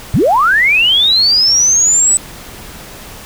sine linear sweep, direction up, 82.1 to 8040 Hz, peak -7 dBFS, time 0.14-2.17 s, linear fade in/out 0 ms, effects pink hiss -32 dBFS RMS until 3.25 s

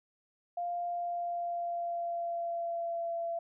sine tone with pitch glide, 698.5 to 676.3 Hz, F5 to E5, 0 to +44 cents, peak -32 dBFS, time 0.57-3.39 s, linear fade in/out 5 ms, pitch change -56 cents, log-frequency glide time 0.87-3.13 s, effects none

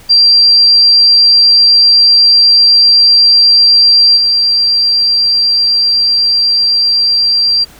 sine tone with level steps, 4727 Hz, D8, 10 cents sharp, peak -3 / -7 dBFS, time 0.09-7.65 s, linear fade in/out 20 ms, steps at 4.16 s, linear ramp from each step 20 ms, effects pink hiss -39 dBFS RMS until 7.79 s

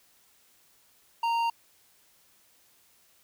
triangle tone with hard clipping, 927 Hz, A#5, 10 cents flat, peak -26 dBFS, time 1.23-1.5 s, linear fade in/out 5 ms, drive 12 dB, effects white hiss -63 dBFS RMS until 3.23 s

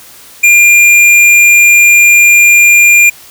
triangle tone with hard clipping, 2400 Hz, D7, 37 cents sharp, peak -3 dBFS, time 0.43-3.1 s, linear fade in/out 10 ms, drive 15 dB, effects white hiss -35 dBFS RMS until 3.3 s

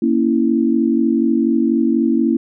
sine chord, A# diminished, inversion none, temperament equal, 233.1 / 277.2 / 329.6 Hz, A#3 / C#4 / E4, 0 / 0 / 0 cents, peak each -16 / -18 / -17 dBFS, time 0.02-2.37 s, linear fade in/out 5 ms, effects none

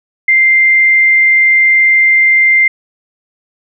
sine tone, 2093 Hz, C7, in tune, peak -5 dBFS, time 0.28-2.68 s, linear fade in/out 5 ms, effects none

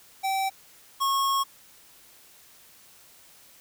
square tone pair in turn, 773 / 1093.2 Hz, G5 / C#6, -24 / -24 cents, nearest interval tritone, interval 600 cents, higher second, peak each -25 / -23 dBFS, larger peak second, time 0.23-0.5 / 1-1.44 s, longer second, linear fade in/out 20 ms, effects white hiss -54 dBFS RMS until 3.6 s

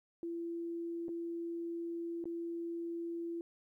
sine tone with dropouts, 337.9 Hz, E4, 43 cents sharp, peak -37 dBFS, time 0.23-3.41 s, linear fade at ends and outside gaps 1 ms, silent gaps 1.083-1.09 / 2.241-2.255 s, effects 13-bit

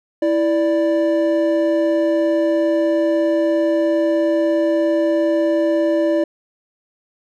triangle tone pair together, 329.6 / 587.3 Hz, E4 / D5, 0 / 0 cents, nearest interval minor seventh, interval 1000 cents, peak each -15 / -15 dBFS, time 0.22-6.24 s, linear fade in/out 5 ms, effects none

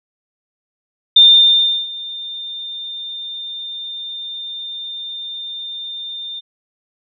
sine tone with ADSR envelope, 3608 Hz, A7, 43 cents sharp, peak -3 dBFS, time 1.16-6.41 s, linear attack 7 ms, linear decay 700 ms, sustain -22 dB, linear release 26 ms, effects none

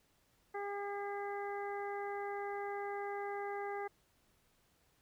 harmonic tone, 404.1 Hz, G#4, 47 cents flat, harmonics 1 / 2 / 3 / 4 / 5, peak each -41 / -42 / -49 / -50 / -50 dBFS, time 0.54-3.88 s, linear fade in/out 10 ms, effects pink hiss -73 dBFS RMS until 5.01 s

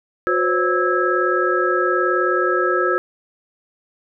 sine tone cluster, 360.7 / 511 / 550 / 1307 / 1645 Hz, F#4 / C5 / C#5 / E6 / G#6, -44 / -41 / -14 / -15 / -17 cents, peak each -20 / -23 / -27 / -20 / -23 dBFS, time 0.27-2.98 s, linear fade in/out 0 ms, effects none

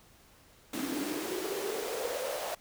pink noise with high-pass filter sweep, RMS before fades -35 dBFS, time 0.73-2.55 s, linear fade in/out 5 ms, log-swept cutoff 260 to 620 Hz, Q 6.6, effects pink hiss -60 dBFS RMS until 2.6 s

